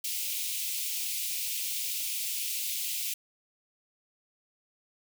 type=high-pass noise; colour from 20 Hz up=white; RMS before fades=-33 dBFS; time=0.04-3.14 s; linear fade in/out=5 ms; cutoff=2300 Hz; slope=48 dB/octave; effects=none